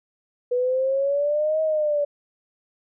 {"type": "exponential two-way sweep", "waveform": "sine", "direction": "up then down", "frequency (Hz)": [488.3, 635, 575], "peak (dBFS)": -19, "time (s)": [0.51, 2.05], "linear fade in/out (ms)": 10, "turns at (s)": 1.62, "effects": []}